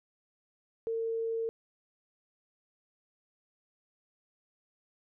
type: tone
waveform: sine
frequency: 454 Hz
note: A#4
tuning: 46 cents flat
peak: -30 dBFS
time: 0.87-1.49 s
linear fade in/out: 0 ms
effects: none